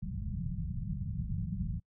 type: low-pass noise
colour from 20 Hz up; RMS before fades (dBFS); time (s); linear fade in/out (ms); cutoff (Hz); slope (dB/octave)
white; -36; 0.02-1.8; 2; 200; 96
effects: noise-tail reverb RT60 0.1 s tail -24 dB re dry